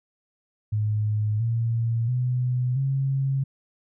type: tone with pitch steps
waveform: sine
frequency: 106.4 / 115.36 / 125.08 / 135.61 Hz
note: G#2 / A#2 / B2 / C#3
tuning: +42 / -18 / +22 / -38 cents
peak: -21 dBFS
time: 0.72-3.44 s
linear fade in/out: 10 ms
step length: 680 ms
effects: none